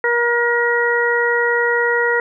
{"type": "harmonic tone", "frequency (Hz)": 475.4, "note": "A#4", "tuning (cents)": 34, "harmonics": [1, 2, 3, 4], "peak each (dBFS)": [-18, -23, -21, -18], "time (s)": [0.04, 2.2], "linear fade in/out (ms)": 2, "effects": []}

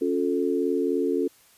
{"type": "chord", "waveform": "sine", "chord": "Db augmented", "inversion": "none", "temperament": "equal with one note detuned", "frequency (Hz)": [277.2, 356.4, 440], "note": ["Db4", "F4", "A4"], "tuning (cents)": [0, 35, 0], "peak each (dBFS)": -26, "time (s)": [0.01, 1.28], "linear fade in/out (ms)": 10, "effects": ["white hiss -57 dBFS RMS until 1.57 s", "resampled to 32000 Hz"]}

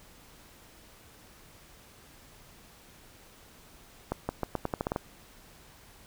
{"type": "accelerating click train", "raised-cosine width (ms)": 1, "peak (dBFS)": -15, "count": 10, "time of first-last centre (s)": [4.12, 4.961], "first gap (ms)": 170, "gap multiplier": 0.84, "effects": ["pink hiss -55 dBFS RMS until 6.06 s"]}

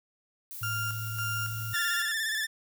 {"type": "noise", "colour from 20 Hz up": "violet", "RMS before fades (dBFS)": -41, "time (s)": [0.51, 2.01], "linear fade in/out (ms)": 0}
{"type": "tone", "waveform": "sine", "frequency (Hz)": 110, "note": "A2", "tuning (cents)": 0, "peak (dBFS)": -34, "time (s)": [0.61, 1.74], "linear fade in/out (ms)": 10}
{"type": "tone with tremolo", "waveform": "35% pulse", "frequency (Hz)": 1396.9, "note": "F6", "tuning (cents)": 0, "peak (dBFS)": -29, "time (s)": [0.63, 2.12], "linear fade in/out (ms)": 2, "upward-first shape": "square", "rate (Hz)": 1.8, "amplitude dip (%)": 60}
{"type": "tone with vibrato", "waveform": "sawtooth", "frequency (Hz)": 1760, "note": "A6", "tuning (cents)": 0, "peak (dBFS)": -25, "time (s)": [1.73, 2.47], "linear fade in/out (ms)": 20, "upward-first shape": "square", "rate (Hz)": 17, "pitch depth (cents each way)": 37}
{"effects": []}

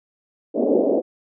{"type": "band-pass noise", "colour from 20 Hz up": "white", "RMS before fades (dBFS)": -18, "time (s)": [0.54, 1.02], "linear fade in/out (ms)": 50, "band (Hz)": [230, 610], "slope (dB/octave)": 48, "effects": []}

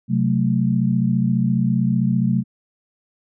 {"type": "chord", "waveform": "sine", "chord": "F# diminished", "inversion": "second", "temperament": "equal", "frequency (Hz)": [130.81, 185, 220], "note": ["C3", "F#3", "A3"], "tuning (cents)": [0, 0, 0], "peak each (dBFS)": -20, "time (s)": [0.08, 2.44], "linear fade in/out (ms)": 50, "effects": []}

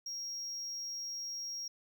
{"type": "tone", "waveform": "triangle", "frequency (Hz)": 5600, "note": "F8", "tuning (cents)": 4, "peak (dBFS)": -37, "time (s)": [0.06, 1.68], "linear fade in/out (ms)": 5, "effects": []}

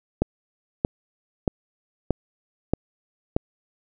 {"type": "click train", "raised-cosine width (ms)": 2, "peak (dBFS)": -6, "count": 6, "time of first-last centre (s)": [0.22, 3.365], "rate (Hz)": 1.59, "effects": []}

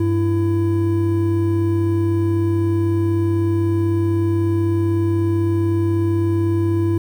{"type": "tone pair together", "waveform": "triangle", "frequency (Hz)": [99.3, 334], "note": ["G2", "E4"], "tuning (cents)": [23, 23], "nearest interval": "octave + major sixth", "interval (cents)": 2100, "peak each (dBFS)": -16, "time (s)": [0, 6.98], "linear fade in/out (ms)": 5, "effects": ["8-bit"]}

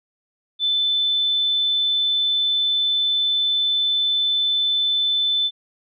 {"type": "tone", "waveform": "sine", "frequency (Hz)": 3520, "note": "A7", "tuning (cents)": 0, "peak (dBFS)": -17, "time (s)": [0.59, 5.51], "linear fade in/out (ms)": 50, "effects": []}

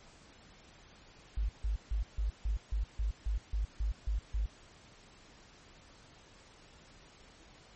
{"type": "tone bursts", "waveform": "sine", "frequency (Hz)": 51.91, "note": "G#1", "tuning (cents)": 0, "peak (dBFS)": -29, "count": 12, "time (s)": [1.37, 4.46], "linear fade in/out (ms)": 5, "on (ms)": 120, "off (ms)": 150, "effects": ["pink hiss -58 dBFS RMS until 7.75 s", "MP3 32 kbps"]}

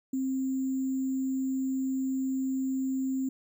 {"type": "tone with sample-and-hold", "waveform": "sine", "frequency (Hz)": 264.2, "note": "C4", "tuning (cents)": 17, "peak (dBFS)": -27, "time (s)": [0.13, 3.29], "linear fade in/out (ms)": 5, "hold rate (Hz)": 7350, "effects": []}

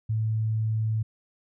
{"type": "tone", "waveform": "sine", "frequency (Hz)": 110, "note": "A2", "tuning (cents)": 0, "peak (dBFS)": -23, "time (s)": [0.09, 1.03], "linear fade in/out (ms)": 10, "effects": []}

